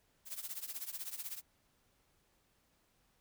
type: noise with tremolo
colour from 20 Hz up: blue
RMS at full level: -40 dBFS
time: 0.25-1.42 s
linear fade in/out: 50 ms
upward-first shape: triangle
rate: 16 Hz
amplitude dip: 90%
effects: pink hiss -74 dBFS RMS until 3.2 s